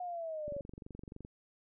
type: linear sweep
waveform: sine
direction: down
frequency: 728 to 554.4 Hz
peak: -37 dBFS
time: 0-0.61 s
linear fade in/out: 5 ms
type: click train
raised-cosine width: 3 ms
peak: -34 dBFS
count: 19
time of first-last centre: 0.48-1.249 s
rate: 23.4 Hz
effects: none